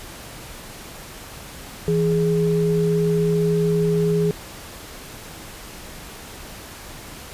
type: tone pair together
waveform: sine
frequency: 164.81 / 415.7 Hz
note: E3 / G#4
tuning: 0 / +2 cents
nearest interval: octave + major third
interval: 1602 cents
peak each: -19 dBFS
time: 1.88-4.31 s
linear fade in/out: 0 ms
effects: pink hiss -38 dBFS RMS until 7.33 s + resampled to 32000 Hz